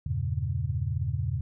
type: chord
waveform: sine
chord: E diminished seventh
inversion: none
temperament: equal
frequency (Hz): 82.41 / 98 / 116.54 / 138.59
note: E2 / G2 / Bb2 / Db3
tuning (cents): 0 / 0 / 0 / 0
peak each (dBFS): -32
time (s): 0.06-1.41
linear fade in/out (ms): 5
effects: none